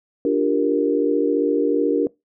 sine chord, G minor seventh, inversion second, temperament equal, 293.7 / 349.2 / 392 / 466.2 Hz, D4 / F4 / G4 / Bb4, 0 / 0 / 0 / 0 cents, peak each -20 / -25 / -23 / -20 dBFS, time 0.25-2.07 s, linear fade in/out 2 ms, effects noise-tail reverb RT60 0.2 s tail -22 dB re dry

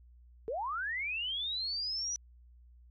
sine linear sweep, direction up, 415.3 to 5930 Hz, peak -33 dBFS, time 0.48-2.16 s, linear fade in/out 0 ms, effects added 60 Hz sine -55 dBFS peak until 2.9 s

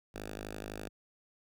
5% pulse tone with notch filter, 51.91 Hz, G#1, in tune, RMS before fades -43 dBFS, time 0.14-0.89 s, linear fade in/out 10 ms, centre 140 Hz, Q 1.6, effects none

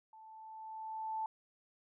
sine tone with level ramp, 879 Hz, A5, 2 cents flat, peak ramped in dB -54 to -34 dBFS, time 0.13-1.26 s, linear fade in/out 2 ms, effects none

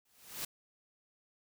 white noise with exponential growth, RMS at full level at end -36 dBFS, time 0.05-0.45 s, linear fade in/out 5 ms, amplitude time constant 85 ms, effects none

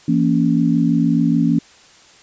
sine chord, A# diminished, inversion second, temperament just, 167.82 / 233.1 / 279.7 Hz, E3 / A#3 / C#4, +31 / 0 / +16 cents, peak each -17 dBFS, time 0.08-1.59 s, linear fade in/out 5 ms, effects white hiss -47 dBFS RMS until 2.22 s + resampled to 16000 Hz

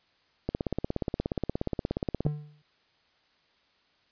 click train, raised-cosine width 2 ms, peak -15 dBFS, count 31, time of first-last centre 0.49-2.265 s, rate 16.9 Hz
triangle tone with exponential decay, 149 Hz, D3, 25 cents sharp, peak -22 dBFS, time 2.25-2.62 s, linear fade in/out 2 ms, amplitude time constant 80 ms
effects white hiss -67 dBFS RMS until 4.11 s + resampled to 11025 Hz

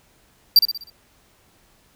square tone with echo, 4700 Hz, D8, 1 cent sharp, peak -8 dBFS, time 0.56-0.59 s, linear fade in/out 2 ms, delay 62 ms, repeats 5, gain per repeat -7 dB, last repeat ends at 0.9 s, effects pink hiss -58 dBFS RMS until 1.95 s

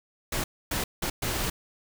pink noise bursts at uneven times, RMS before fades -29 dBFS, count 4, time 0.32-0.44 / 0.71-0.84 / 1.02-1.1 / 1.22-1.5 s, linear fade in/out 5 ms, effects none

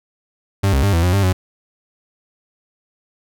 40% pulse tone with pitch steps, 98.3 / 68 / 99.9 / 83.6 / 89.6 / 99.2 / 92.4 Hz, G2 / C#2 / G2 / E2 / F2 / G2 / F#2, +5 / -33 / +33 / +25 / +45 / +21 / -2 cents, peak -12 dBFS, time 0.63-1.33 s, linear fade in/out 10 ms, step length 100 ms, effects none

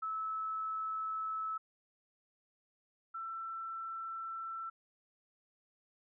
sine tone pair in turn, 1303 / 1337.3 Hz, E6 / E6, -20 / +24 cents, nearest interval unison, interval 44 cents, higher second, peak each -35 / -39 dBFS, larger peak first, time 0.02-1.58 / 3.14-4.7 s, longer neither, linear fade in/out 10 ms, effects none

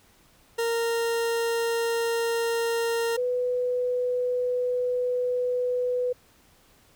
40% pulse / sine tone pair in turn, 463.1 / 496.2 Hz, A#4 / B4, -11 / +8 cents, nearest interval minor second, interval 119 cents, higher second, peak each -23 dBFS, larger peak neither, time 0.58-3.17 / 3.17-6.13 s, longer second, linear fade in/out 10 ms, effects pink hiss -59 dBFS RMS until 6.95 s

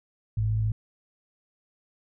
sine tone pair together, 53.42 / 107.9 Hz, G#1 / A2, +50 / -33 cents, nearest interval octave, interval 1217 cents, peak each -31 / -23 dBFS, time 0.37-0.72 s, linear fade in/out 5 ms, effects none

